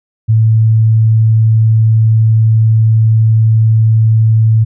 sine tone, 111 Hz, A2, 16 cents sharp, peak -5 dBFS, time 0.28-4.65 s, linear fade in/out 20 ms, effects none

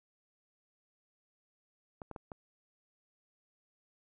clicks, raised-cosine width 1 ms, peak -29 dBFS, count 4, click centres 2.018 / 2.113 / 2.162 / 2.318 s, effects none

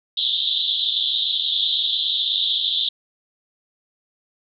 white band-pass noise, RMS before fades -22 dBFS, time 0.17-2.89 s, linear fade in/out 5 ms, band 3300 to 3800 Hz, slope 96 dB/octave, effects none

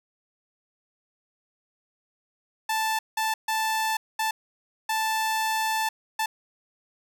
sawtooth tone bursts at uneven times, 880 Hz, A5, in tune, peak -20 dBFS, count 6, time 2.69-2.99 / 3.17-3.34 / 3.48-3.97 / 4.19-4.31 / 4.89-5.89 / 6.19-6.26 s, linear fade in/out 5 ms, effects none

